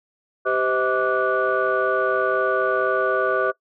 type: tone cluster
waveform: sine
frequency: 390.7 / 513 / 637 / 1166 / 1469 Hz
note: G4 / C5 / D#5 / D6 / F#6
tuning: -6 / -34 / +41 / -13 / -13 cents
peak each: -24 dBFS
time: 0.45-3.52 s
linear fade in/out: 20 ms
effects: noise-tail reverb RT60 0.1 s tail -20 dB re dry + tanh soft clip ceiling -10 dBFS